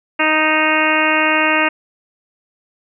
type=harmonic tone with a mistuned harmonic; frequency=311.1 Hz; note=D#4; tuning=in tune; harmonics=1 / 2 / 3 / 4 / 5 / 6 / 7 / 8 / 9; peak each=-21 / -21 / -21 / -21 / -21 / -21 / -21 / -21 / -21 dBFS; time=0.19-1.69 s; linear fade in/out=10 ms; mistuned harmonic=9; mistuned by=-19 cents; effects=none